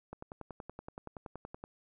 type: click train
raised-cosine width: 1 ms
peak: -29 dBFS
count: 17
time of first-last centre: 0.13-1.639 s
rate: 10.6 Hz
effects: none